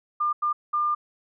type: tone bursts at uneven times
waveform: sine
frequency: 1200 Hz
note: D6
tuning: 37 cents sharp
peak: -21 dBFS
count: 3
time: 0.2-0.33 / 0.42-0.53 / 0.73-0.95 s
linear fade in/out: 10 ms
effects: none